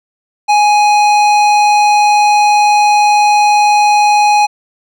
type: tone with hard clipping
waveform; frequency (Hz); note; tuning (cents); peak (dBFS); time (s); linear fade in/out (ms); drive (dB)
sine; 833; G#5; +5; -8; 0.48-4.47; 20; 14
effects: none